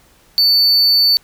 triangle tone, 4500 Hz, C#8, 25 cents sharp, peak -8 dBFS, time 0.38-1.17 s, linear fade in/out 0 ms, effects pink hiss -51 dBFS RMS until 1.23 s

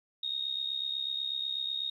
sine tone with amplitude modulation, 3729 Hz, A#7, in tune, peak -28 dBFS, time 0.23-1.9 s, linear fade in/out 5 ms, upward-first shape sine, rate 68.1 Hz, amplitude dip 75%, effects 11-bit

